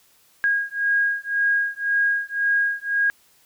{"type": "beating tone pair", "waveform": "sine", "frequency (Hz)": [1634, 1635.9], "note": ["G#6", "G#6"], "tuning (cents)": [-29, -27], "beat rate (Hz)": 1.9, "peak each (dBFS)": -22, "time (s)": [0.44, 3.1], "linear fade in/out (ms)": 0, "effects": ["white hiss -58 dBFS RMS until 3.45 s"]}